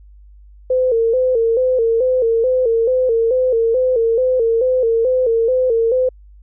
sine tone with vibrato, 482.9 Hz, B4, 39 cents flat, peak -12 dBFS, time 0.7-6.09 s, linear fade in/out 5 ms, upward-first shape square, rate 2.3 Hz, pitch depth 98 cents each way, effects added 50 Hz sine -40 dBFS peak until 6.42 s

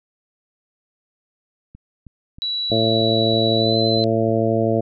click train, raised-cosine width 5 ms, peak -28 dBFS, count 9, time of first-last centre 1.75-4.29 s, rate 3.15 Hz
sine tone with pitch glide, 3926 to 4046 Hz, B7 to B7, -11 to +41 cents, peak -21 dBFS, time 2.42-4.04 s, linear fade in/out 0 ms, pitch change +52 cents, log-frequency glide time 3.56-3.77 s
harmonic tone, 112.2 Hz, A2, 34 cents sharp, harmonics 1 / 2 / 3 / 4 / 5 / 6, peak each -23 / -23 / -23 / -23 / -23 / -23 dBFS, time 2.71-4.81 s, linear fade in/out 10 ms
effects none

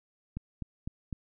click train, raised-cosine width 5 ms, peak -23 dBFS, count 4, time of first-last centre 0.37-1.128 s, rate 3.96 Hz, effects none

